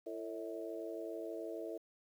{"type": "harmonic tone with a mistuned harmonic", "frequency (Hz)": 111.9, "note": "A2", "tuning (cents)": 30, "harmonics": [3, 4, 5, 6], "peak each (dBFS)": [-45, -45, -49, -46], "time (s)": [0.06, 1.78], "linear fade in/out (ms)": 10, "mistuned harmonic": 6, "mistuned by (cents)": -66, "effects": ["11-bit"]}